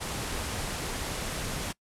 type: low-pass noise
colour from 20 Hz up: pink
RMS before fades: -34 dBFS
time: 0-1.73 s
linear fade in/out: 20 ms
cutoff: 12000 Hz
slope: 48 dB/octave
effects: noise-tail reverb RT60 0.1 s tail -23 dB re dry